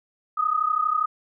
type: tone pair together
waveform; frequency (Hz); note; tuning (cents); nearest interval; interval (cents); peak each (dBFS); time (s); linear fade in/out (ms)
sine; 1230.6 / 1263; D#6 / D#6; -19 / +26; unison; 45; -23; 0.37-1.06; 10
effects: none